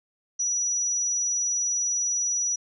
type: tone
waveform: sine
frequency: 5860 Hz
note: F#8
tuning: 18 cents flat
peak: -23 dBFS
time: 0.39-2.56 s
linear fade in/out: 10 ms
effects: none